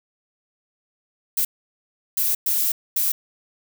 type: noise bursts at uneven times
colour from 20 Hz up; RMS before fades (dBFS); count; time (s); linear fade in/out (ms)
violet; -21; 4; 1.37-1.45 / 2.17-2.35 / 2.46-2.72 / 2.96-3.12; 5
effects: none